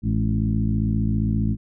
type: harmonic tone with a mistuned harmonic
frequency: 55 Hz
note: A1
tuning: in tune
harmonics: 1 / 2 / 3 / 4 / 5 / 6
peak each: -25 / -23 / -28 / -24 / -31 / -37 dBFS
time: 0.02-1.57 s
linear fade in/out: 50 ms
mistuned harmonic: 4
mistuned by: -61 cents
effects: none